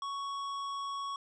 sine tone with hard clipping, 1113 Hz, C#6, 7 cents sharp, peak -37 dBFS, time 0.02-1.16 s, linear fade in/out 2 ms, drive 11 dB, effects resampled to 22050 Hz

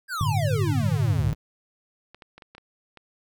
square exponential sweep, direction down, 1661.2 to 51.91 Hz, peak -28 dBFS, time 0.08-1.35 s, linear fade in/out 50 ms
sine chord, G suspended second, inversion none, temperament just, 98 / 110.25 / 147 Hz, G2 / A2 / D3, 0 / +4 / +2 cents, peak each -27 / -25 / -25 dBFS, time 0.21-1.33 s, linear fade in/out 0 ms
clicks, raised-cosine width 0.3 ms, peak -29 dBFS, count 7, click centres 2.146 / 2.222 / 2.38 / 2.422 / 2.55 / 2.581 / 2.973 s
effects none

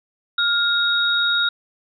sine tone pair together, 1409 / 3762 Hz, F6 / A#7, +15 / +15 cents, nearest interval octave + perfect fourth, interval 1700 cents, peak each -19 dBFS, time 0.38-1.49 s, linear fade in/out 5 ms, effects none

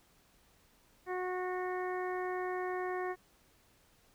harmonic tone, 365.8 Hz, F#4, 20 cents flat, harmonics 1 / 2 / 3 / 4 / 5 / 6, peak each -36 / -40 / -43 / -50 / -44 / -52 dBFS, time 1.06-3.16 s, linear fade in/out 50 ms, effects pink hiss -67 dBFS RMS until 4.14 s

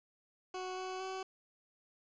20% pulse tone with pitch steps, 370.1 / 372.8 / 378.4 Hz, F#4 / F#4 / F#4, 0 / +13 / +39 cents, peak -34 dBFS, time 0.54-1.23 s, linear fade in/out 5 ms, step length 230 ms, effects resampled to 16000 Hz + 10-bit

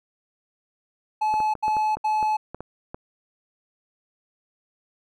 triangle tone bursts, 859 Hz, A5, 42 cents flat, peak -18 dBFS, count 3, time 1.21-2.37 s, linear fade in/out 10 ms, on 330 ms, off 85 ms
clicks, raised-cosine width 1 ms, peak -20 dBFS, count 10, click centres 1.34 / 1.403 / 1.553 / 1.681 / 1.768 / 1.97 / 2.228 / 2.546 / 2.606 / 2.945 s
effects none

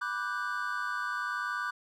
triangle chord, G major seventh, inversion first, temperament equal with one note detuned, 987.8 / 1174.7 / 1480 / 1580.7 Hz, B5 / D6 / F#6 / G6, 0 / 0 / 0 / +14 cents, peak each -39 / -34 / -33 / -37 dBFS, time 0.01-1.71 s, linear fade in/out 10 ms, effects none

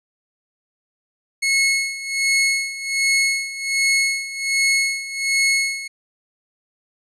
sawtooth tone with tremolo, 2182 Hz, C#7, 28 cents flat, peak -11 dBFS, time 1.42-5.88 s, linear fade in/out 10 ms, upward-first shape sine, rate 1.3 Hz, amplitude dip 80%, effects resampled to 24000 Hz

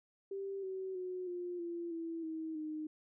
sine tone with pitch steps, 392 / 378.9 / 366.2 / 353.9 / 342 / 330.6 / 319.5 / 308.8 Hz, G4 / F#4 / F#4 / F4 / F4 / E4 / D#4 / D#4, 0 / +41 / -18 / +23 / -36 / +5 / +46 / -13 cents, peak -38 dBFS, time 0.31-2.87 s, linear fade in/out 5 ms, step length 320 ms, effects none

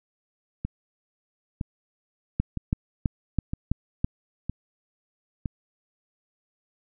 two click trains, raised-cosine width 5 ms, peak -16 / -10 dBFS, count 6 / 6, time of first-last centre 0.65-5.458 / 2.4-4.045 s, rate 1.04 / 3.04 Hz, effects none

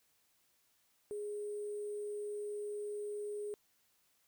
sine tone with sample-and-hold, 415.3 Hz, G#4, in tune, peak -38 dBFS, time 1.11-3.54 s, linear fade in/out 0 ms, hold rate 8820 Hz, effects white hiss -74 dBFS RMS until 4.27 s

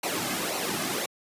pink noise with flanger, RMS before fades -29 dBFS, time 0.03-1.06 s, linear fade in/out 5 ms, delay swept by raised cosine 0.58 to 2.18 ms, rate 1.9 Hz, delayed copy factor -0.65, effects high-pass 200 Hz 12 dB/octave + resampled to 32000 Hz

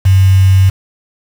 sine tone with quantisation, 95.2 Hz, F#2, 50 cents sharp, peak -4 dBFS, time 0.05-0.7 s, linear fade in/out 10 ms, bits 4, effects none

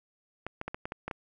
clicks, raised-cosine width 0.5 ms, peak -20 dBFS, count 8, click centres 0.466 / 0.614 / 0.68 / 0.745 / 0.855 / 0.921 / 1.08 / 1.112 s, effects none

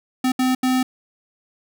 square tone bursts at uneven times, 256.6 Hz, C4, 34 cents flat, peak -17 dBFS, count 3, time 0.24-0.32 / 0.39-0.55 / 0.63-0.83 s, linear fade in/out 5 ms, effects none

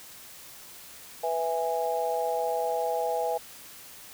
sine chord, E major, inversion second, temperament just, 494.4 / 659.3 / 824.1 Hz, B4 / E5 / G#5, +2 / 0 / -14 cents, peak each -30 dBFS, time 1.23-3.38 s, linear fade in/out 10 ms, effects white hiss -47 dBFS RMS until 4.13 s

